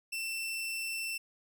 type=tone; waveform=sawtooth; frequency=2682 Hz; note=E7; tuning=29 cents sharp; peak=-31 dBFS; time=0.12-1.18 s; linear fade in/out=10 ms; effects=none